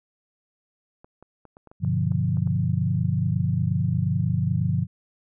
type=clicks; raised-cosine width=1 ms; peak=-33 dBFS; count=10; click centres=1.045 / 1.226 / 1.453 / 1.569 / 1.673 / 1.715 / 1.848 / 2.12 / 2.371 / 2.474 s
type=chord; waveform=sine; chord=G dominant seventh; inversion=none; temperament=equal with one note detuned; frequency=98 / 123.47 / 145.9 / 174.61 Hz; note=G2 / B2 / D3 / F3; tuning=0 / 0 / -11 / 0 cents; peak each=-26 dBFS; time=1.8-4.87 s; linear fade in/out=50 ms
effects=none